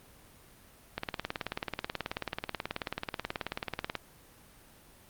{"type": "click train", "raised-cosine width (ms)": 0.3, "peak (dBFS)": -16, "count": 56, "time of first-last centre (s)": [0.98, 3.953], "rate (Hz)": 18.5, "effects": ["pink hiss -57 dBFS RMS until 5.09 s", "Opus 32 kbps"]}